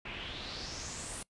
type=noise with low-pass filter sweep; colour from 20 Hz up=pink; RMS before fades=-42 dBFS; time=0.05-1.23 s; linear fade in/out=5 ms; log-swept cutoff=2500 to 10000 Hz; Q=4.6; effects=noise-tail reverb RT60 0.1 s tail -23 dB re dry + resampled to 24000 Hz